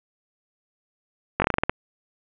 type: slowing click train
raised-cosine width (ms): 0.5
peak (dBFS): -4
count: 9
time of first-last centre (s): 1.4-1.695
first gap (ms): 20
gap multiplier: 1.17
effects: resampled to 8000 Hz + 7-bit